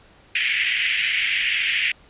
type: band-pass noise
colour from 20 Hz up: pink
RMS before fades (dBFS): -22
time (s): 0.35-1.92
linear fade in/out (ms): 5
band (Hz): 1900 to 3100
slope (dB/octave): 48
effects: pink hiss -52 dBFS RMS until 2.09 s + resampled to 8000 Hz